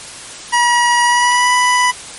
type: tone with pitch glide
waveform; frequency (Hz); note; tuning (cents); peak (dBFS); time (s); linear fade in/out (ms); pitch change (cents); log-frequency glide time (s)
25% pulse; 961 to 990.3; B5 to B5; -48 to +4; -6; 0.52-1.92; 20; +52; 1.03-1.53
effects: white hiss -31 dBFS RMS until 2.18 s + MP3 48 kbps